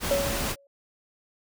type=noise; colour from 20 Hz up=pink; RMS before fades=-29 dBFS; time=0-0.56 s; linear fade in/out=50 ms
type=tone with exponential decay; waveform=sine; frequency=559 Hz; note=C#5; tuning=14 cents sharp; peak=-19 dBFS; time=0.11-0.67 s; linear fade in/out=2 ms; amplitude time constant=120 ms
effects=none